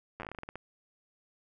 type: slowing click train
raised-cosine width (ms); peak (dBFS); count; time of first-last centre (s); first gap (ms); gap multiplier
0.5; -25; 13; 0.2-0.556; 9; 1.2
effects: none